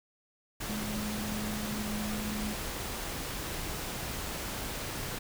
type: tone in noise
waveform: sine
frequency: 211.3 Hz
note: G#3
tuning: 30 cents sharp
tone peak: -35 dBFS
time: 0.69-2.54 s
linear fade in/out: 10 ms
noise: pink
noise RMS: -37 dBFS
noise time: 0.6-5.19 s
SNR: -1 dB
effects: none